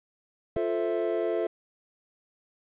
triangle chord, F major seventh, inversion none, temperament equal, 349.2 / 440 / 523.3 / 659.3 Hz, F4 / A4 / C5 / E5, 0 / 0 / 0 / 0 cents, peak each -28 / -28 / -33 / -29 dBFS, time 0.56-1.47 s, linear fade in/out 5 ms
click, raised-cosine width 3 ms, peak -21 dBFS, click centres 0.565 s
effects resampled to 8000 Hz + 10-bit

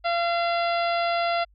harmonic tone, 685 Hz, F5, 34 cents flat, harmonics 1 / 2 / 3 / 4 / 5 / 6 / 7, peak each -23 / -29 / -33 / -35 / -37 / -39 / -40 dBFS, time 0.04-1.45 s, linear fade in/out 20 ms, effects added 50 Hz sine -55 dBFS peak until 1.54 s

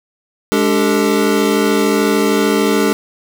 square tone cluster, 208.3 / 291.1 / 393.1 / 446.5 Hz, G#3 / D4 / G4 / A4, +5 / -15 / +5 / +25 cents, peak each -18 dBFS, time 0.52-2.93 s, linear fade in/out 0 ms, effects none

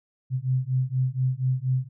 sine beating tone pair, 127.2 / 131.4 Hz, C3 / C3, -48 / +8 cents, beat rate 4.2 Hz, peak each -25 dBFS, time 0.3-1.89 s, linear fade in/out 50 ms, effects none

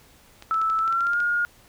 clicks, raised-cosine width 0.2 ms, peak -23 dBFS, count 11, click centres 0.424 / 0.543 / 0.616 / 0.7 / 0.79 / 0.878 / 0.926 / 1.007 / 1.069 / 1.134 / 1.203 s
sine tone with pitch glide, 1314 to 1424.7 Hz, E6 to F6, -6 to +34 cents, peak -20 dBFS, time 0.51-1.45 s, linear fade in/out 0 ms, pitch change +140 cents, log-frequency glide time 0.81-1.19 s
effects pink hiss -54 dBFS RMS until 1.68 s

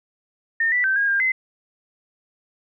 sine tone with pitch steps, 1822 / 1970 / 1551 / 1631 / 1602 / 2052 Hz, A#6 / B6 / G6 / G#6 / G6 / C7, -40 / -5 / -19 / -32 / +37 / -34 cents, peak -17 dBFS, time 0.6-1.32 s, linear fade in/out 5 ms, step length 120 ms, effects none

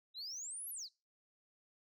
sine exponential two-way sweep, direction up then down, 3777 to 11990 to 3777 Hz, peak -40 dBFS, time 0.14-0.89 s, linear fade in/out 50 ms, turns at 0.7 s, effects noise-tail reverb RT60 0.3 s tail -26 dB re dry + tanh soft clip ceiling -41 dBFS

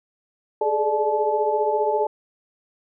sine tone cluster, 413.2 / 428.1 / 593 / 864 Hz, G#4 / A4 / D5 / A5, -9 / -47 / +17 / -32 cents, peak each -27 / -23 / -25 / -23 dBFS, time 0.61-2.07 s, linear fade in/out 5 ms, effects none

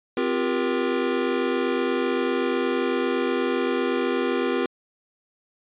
square tone cluster, 258.8 / 348.2 / 396.2 / 476.4 Hz, C4 / F4 / G4 / A#4, -19 / -5 / +18 / +38 cents, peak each -28 dBFS, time 0.17-4.66 s, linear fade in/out 2 ms, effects resampled to 8000 Hz

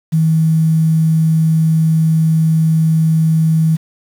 sine tone with quantisation, 160 Hz, D#3, 49 cents sharp, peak -9 dBFS, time 0.12-3.77 s, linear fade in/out 20 ms, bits 6, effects none

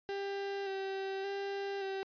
35% pulse tone with vibrato, 392 Hz, G4, in tune, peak -34 dBFS, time 0.09-2.03 s, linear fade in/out 0 ms, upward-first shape square, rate 0.87 Hz, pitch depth 21 cents each way, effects resampled to 11025 Hz

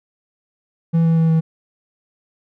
triangle tone with pitch steps, 165.4 / 164.07 / 162.75 / 161.44 Hz, E3 / E3 / E3 / E3, +6 / -8 / -22 / -36 cents, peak -10 dBFS, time 0.93-1.41 s, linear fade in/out 20 ms, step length 120 ms, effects none

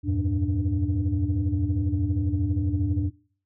sine tone cluster, 82.9 / 95.4 / 112.7 / 293.5 Hz, E2 / G2 / A2 / D4, +10 / -47 / +42 / -1 cents, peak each -26 / -25 / -30 / -27 dBFS, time 0.03-3.11 s, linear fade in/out 50 ms, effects noise-tail reverb RT60 0.5 s tail -23 dB re dry + tanh soft clip ceiling -15 dBFS

